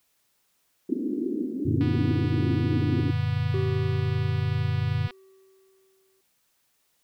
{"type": "band-pass noise", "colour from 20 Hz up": "white", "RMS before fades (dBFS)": -28, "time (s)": [0.89, 3.11], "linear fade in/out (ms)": 5, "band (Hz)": [240, 330], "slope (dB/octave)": 48}
{"type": "chord", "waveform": "sine", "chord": "Gb augmented", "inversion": "none", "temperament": "equal with one note detuned", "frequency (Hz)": [93.9, 116.54, 146.83], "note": ["Gb2", "Bb2", "D3"], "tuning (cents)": [26, 0, 0], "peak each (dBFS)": [-27, -27, -28], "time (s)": [1.65, 5.08], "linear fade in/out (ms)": 10}
{"type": "click train", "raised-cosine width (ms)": 0.3, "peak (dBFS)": -25, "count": 809, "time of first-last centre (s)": [1.81, 5.108], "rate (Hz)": 245}
{"type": "tone with exponential decay", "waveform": "triangle", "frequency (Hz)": 383.3, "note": "G4", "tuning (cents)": -39, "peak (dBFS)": -25, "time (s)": [3.54, 6.21], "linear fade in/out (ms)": 2, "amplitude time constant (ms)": 580}
{"effects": ["white hiss -70 dBFS RMS until 7.03 s"]}